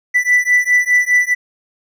triangle beating tone pair, 1975.5 / 1980.4 Hz, B6 / B6, 0 / +4 cents, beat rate 4.9 Hz, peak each -12 dBFS, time 0.14-1.35 s, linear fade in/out 20 ms, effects none

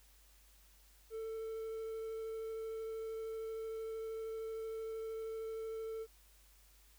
triangle tone with vibrato, 445.2 Hz, A4, 20 cents sharp, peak -38 dBFS, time 1.1-6.07 s, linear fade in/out 50 ms, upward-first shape triangle, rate 13 Hz, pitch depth 10 cents each way, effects added 50 Hz sine -64 dBFS peak until 6.98 s + white hiss -67 dBFS RMS until 6.98 s

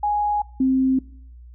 sine tone pair in turn, 830.6 / 262.5 Hz, G#5 / C4, 0 / +6 cents, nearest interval octave + minor sixth, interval 1994 cents, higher first, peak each -18 / -15 dBFS, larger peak second, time 0.03-0.42 / 0.6-0.99 s, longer neither, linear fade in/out 5 ms, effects noise-tail reverb RT60 0.6 s tail -22 dB re dry + added 60 Hz sine -40 dBFS peak until 1.54 s

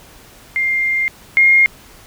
sine tone pair in turn, 2107 / 2133 Hz, C7 / C7, +12 / +33 cents, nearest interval unison, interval 21 cents, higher second, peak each -14 / -7 dBFS, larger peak second, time 0.56-1.08 / 1.37-1.66 s, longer first, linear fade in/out 0 ms, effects pink hiss -43 dBFS RMS until 2.06 s

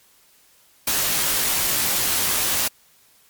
white noise with comb filter, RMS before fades -21 dBFS, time 0.87-2.68 s, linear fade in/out 5 ms, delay 18 ms, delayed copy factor -0.6, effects white hiss -56 dBFS RMS until 3.29 s + MP3 96 kbps

